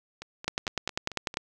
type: two click trains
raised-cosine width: 0.2 ms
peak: -10 / -22 dBFS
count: 10 / 6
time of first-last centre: 0.48-1.371 / 0.22-1.341 s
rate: 10.1 / 4.46 Hz
effects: none